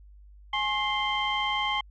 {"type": "tone cluster", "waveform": "sine", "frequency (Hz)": [839, 1074, 2090, 3138], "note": ["G#5", "C6", "C7", "G7"], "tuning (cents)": [17, 45, -2, 1], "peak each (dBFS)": -30, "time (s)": [0.53, 1.81], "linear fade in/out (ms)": 5, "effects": ["tanh soft clip ceiling -17 dBFS", "added 50 Hz sine -48 dBFS peak until 1.9 s"]}